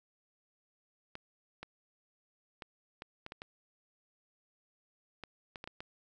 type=clicks; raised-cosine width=0.3 ms; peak=-27 dBFS; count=12; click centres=1.154 / 1.63 / 2.622 / 3.021 / 3.264 / 3.321 / 3.419 / 5.237 / 5.558 / 5.641 / 5.675 / 5.805 s; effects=none